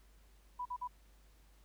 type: tone bursts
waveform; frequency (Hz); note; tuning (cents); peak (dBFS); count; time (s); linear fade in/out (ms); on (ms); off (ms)
sine; 987.8; B5; 0; -37; 3; 0.59-0.877; 10; 65; 46
effects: added 50 Hz sine -61 dBFS peak until 1.64 s + pink hiss -70 dBFS RMS until 1.64 s